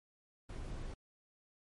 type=noise; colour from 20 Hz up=brown; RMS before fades=-43 dBFS; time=0.49-0.94 s; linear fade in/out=5 ms; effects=MP3 48 kbps